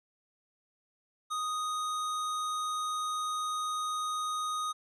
square tone, 1244 Hz, D#6, 1 cent flat, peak -32 dBFS, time 1.3-4.73 s, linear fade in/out 20 ms, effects resampled to 24000 Hz + 12-bit

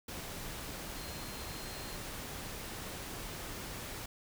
sine tone in noise, 4186 Hz, C8, in tune, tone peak -52 dBFS, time 0.96-1.96 s, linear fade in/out 5 ms, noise pink, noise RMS -43 dBFS, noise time 0.08-4.06 s, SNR -12 dB, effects none

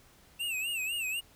square tone with vibrato, 2678 Hz, E7, 27 cents sharp, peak -32 dBFS, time 0.39-1.21 s, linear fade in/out 20 ms, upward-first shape sine, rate 4 Hz, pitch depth 120 cents each way, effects pink hiss -60 dBFS RMS until 1.35 s

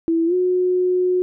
sine tone with pitch glide, 330 to 364 Hz, E4 to F#4, +2 to -28 cents, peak -15 dBFS, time 0.08-1.22 s, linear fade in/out 0 ms, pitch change +170 cents, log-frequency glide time 0.26-0.34 s, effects none

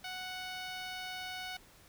10% pulse tone with notch filter, 740 Hz, F#5, in tune, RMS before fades -42 dBFS, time 0.04-1.57 s, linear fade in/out 5 ms, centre 11000 Hz, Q 1.7, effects pink hiss -60 dBFS RMS until 1.88 s

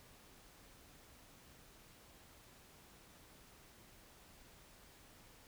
silence, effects pink hiss -62 dBFS RMS until 5.47 s

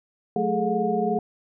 sine tone cluster, 183 / 217.7 / 413.8 / 436.1 / 720 Hz, F#3 / A3 / G#4 / A4 / F#5, -19 / -18 / -6 / -15 / -47 cents, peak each -31 / -27 / -26 / -29 / -26 dBFS, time 0.36-1.19 s, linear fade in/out 2 ms, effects none

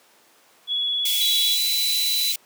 sine tone with vibrato, 3383 Hz, G#7, 31 cents sharp, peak -21 dBFS, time 0.67-1.58 s, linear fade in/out 50 ms, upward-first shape sine, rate 18 Hz, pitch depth 17 cents each way
white high-pass noise, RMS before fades -26 dBFS, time 1.05-2.36 s, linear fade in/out 5 ms, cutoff 2100 Hz, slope 96 dB/octave
sine tone with pitch glide, 3925 to 3975 Hz, B7 to B7, -11 to +10 cents, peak -21 dBFS, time 1.21-2.32 s, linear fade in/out 2 ms, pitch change +21 cents, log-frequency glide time 1.42-1.61 s
effects pink hiss -55 dBFS RMS until 2.45 s + high-pass 400 Hz 12 dB/octave

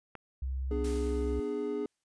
click, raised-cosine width 0.5 ms, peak -28 dBFS, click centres 0.153 s
sine tone, 65.6 Hz, C2, 5 cents sharp, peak -31 dBFS, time 0.42-1.4 s, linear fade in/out 5 ms
triangle chord, G# diminished, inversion first, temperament just, 249.2 / 299 / 415.3 Hz, B3 / D4 / G#4, +16 / +31 / 0 cents, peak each -37 / -35 / -31 dBFS, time 0.71-1.86 s, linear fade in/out 2 ms
white noise with exponential decay, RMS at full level -44 dBFS, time 0.84-2.04 s, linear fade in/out 5 ms, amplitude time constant 260 ms
effects resampled to 22050 Hz

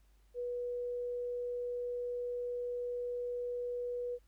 sine tone, 487.5 Hz, B4, 23 cents flat, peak -35 dBFS, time 0.34-4.19 s, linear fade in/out 50 ms, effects added 50 Hz sine -63 dBFS peak until 4.27 s + pink hiss -75 dBFS RMS until 4.27 s

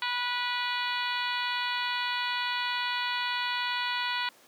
harmonic tone, 489.3 Hz, B4, 16 cents flat, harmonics 2 / 3 / 4 / 5 / 6 / 7 / 8 / 9, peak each -33 / -35 / -36 / -37 / -38 / -38 / -39 / -40 dBFS, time 0.02-4.29 s, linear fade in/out 2 ms, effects pink hiss -57 dBFS RMS until 4.47 s + high-pass 300 Hz 12 dB/octave

